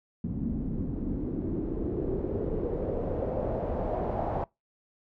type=noise with low-pass filter sweep; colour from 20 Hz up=pink; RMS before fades=-31 dBFS; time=0.24-4.44 s; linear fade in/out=2 ms; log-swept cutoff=220 to 770 Hz; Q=3.2; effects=noise-tail reverb RT60 0.2 s tail -23 dB re dry